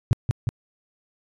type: tone with echo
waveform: sine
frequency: 116.54 Hz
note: A#2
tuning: in tune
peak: -11 dBFS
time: 0.11-0.13 s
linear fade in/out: 0 ms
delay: 180 ms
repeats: 2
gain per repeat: -4 dB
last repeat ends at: 0.49 s
effects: tanh soft clip ceiling -10 dBFS + resampled to 24000 Hz